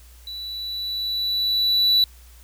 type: tone with level ramp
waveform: triangle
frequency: 3951 Hz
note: B7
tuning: in tune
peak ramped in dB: -30 to -12 dBFS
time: 0.27-2.04 s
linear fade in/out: 2 ms
effects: added 60 Hz sine -45 dBFS peak until 2.43 s + white hiss -53 dBFS RMS until 2.43 s